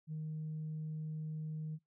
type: tone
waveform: sine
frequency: 155.56 Hz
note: D#3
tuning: in tune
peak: -37 dBFS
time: 0.07-1.79 s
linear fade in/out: 50 ms
effects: noise-tail reverb RT60 0.2 s tail -25 dB re dry + tanh soft clip ceiling -35 dBFS